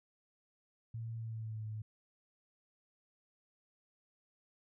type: tone with pitch glide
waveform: sine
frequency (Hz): 114 to 108.23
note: A#2 to A2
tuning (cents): -38 to -28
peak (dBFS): -39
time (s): 0.94-1.82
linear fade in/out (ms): 5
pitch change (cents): -90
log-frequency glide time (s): 1.16-1.66
effects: none